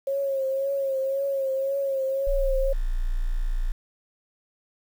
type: tone with vibrato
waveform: sine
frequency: 543 Hz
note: C#5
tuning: 36 cents flat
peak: -23 dBFS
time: 0.07-2.73 s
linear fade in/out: 5 ms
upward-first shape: triangle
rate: 1.9 Hz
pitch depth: 46 cents each way
type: tone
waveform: sine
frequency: 29.31 Hz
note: A#0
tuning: 10 cents sharp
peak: -22 dBFS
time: 2.27-3.72 s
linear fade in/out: 0 ms
effects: 8-bit